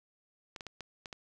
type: clicks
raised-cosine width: 0.2 ms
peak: -25 dBFS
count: 6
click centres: 0.562 / 0.608 / 0.667 / 0.807 / 1.058 / 1.128 s
effects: none